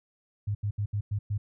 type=tone bursts at uneven times; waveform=sine; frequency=103 Hz; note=G#2; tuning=14 cents flat; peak=-26 dBFS; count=6; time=0.47-0.55 / 0.63-0.71 / 0.78-0.86 / 0.93-1.01 / 1.11-1.19 / 1.3-1.38 s; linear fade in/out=10 ms; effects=none